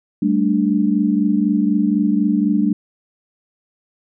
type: chord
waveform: sine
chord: G suspended second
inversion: none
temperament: equal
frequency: 196 / 220 / 293.7 Hz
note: G3 / A3 / D4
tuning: 0 / 0 / 0 cents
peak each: -18 dBFS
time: 0.22-2.73 s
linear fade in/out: 5 ms
effects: none